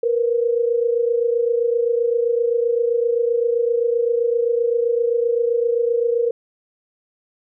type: tone pair together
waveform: sine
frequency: 466.2 / 493.9 Hz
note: A#4 / B4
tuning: 0 / 0 cents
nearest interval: minor second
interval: 100 cents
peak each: -17 / -22 dBFS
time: 0.03-6.31 s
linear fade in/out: 5 ms
effects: none